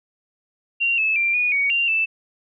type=tone with pitch steps; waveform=sine; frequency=2761 / 2606 / 2369 / 2457 / 2242 / 2775 / 2644 Hz; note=F7 / E7 / D7 / D#7 / C#7 / F7 / E7; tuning=-20 / -20 / +14 / -22 / +19 / -12 / +5 cents; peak=-17 dBFS; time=0.8-2.06 s; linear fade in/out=20 ms; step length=180 ms; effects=none